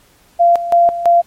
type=tone with tremolo; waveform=sine; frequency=689 Hz; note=F5; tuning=24 cents flat; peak=-6 dBFS; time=0.39-1.22 s; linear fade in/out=20 ms; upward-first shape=square; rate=3 Hz; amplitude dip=75%; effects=pink hiss -51 dBFS RMS until 1.26 s + MP3 64 kbps